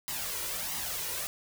white noise with flanger, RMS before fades -35 dBFS, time 0.08-1.27 s, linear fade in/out 0 ms, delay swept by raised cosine 1 to 2.1 ms, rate 1.5 Hz, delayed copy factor +0.6, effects none

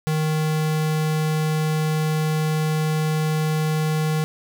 square tone, 155.56 Hz, D#3, in tune, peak -20 dBFS, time 0.07-4.24 s, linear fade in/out 0 ms, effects none

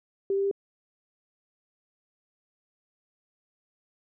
sine tone with pitch steps, 392 / 394.5 / 397 Hz, G4 / G4 / G4, 0 / +11 / +22 cents, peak -23 dBFS, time 0.3-0.513 s, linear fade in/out 2 ms, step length 71 ms, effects none

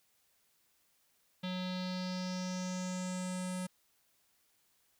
square tone with low-pass filter sweep, 183.4 Hz, F#3, 15 cents flat, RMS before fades -38 dBFS, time 1.43-3.67 s, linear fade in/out 10 ms, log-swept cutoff 3600 to 9800 Hz, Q 4.4, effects white hiss -73 dBFS RMS until 4.99 s

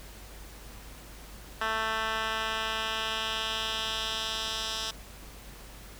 10% pulse tone with band-pass filter sweep, 221.1 Hz, A3, 9 cents sharp, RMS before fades -32 dBFS, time 1.61-4.91 s, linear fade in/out 5 ms, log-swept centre 1800 to 4500 Hz, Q 1.7, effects added 50 Hz sine -47 dBFS peak until 5.99 s + pink hiss -49 dBFS RMS until 5.99 s

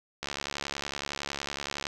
click train, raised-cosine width 0.2 ms, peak -15 dBFS, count 117, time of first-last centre 0.23-1.868 s, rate 70.8 Hz, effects none

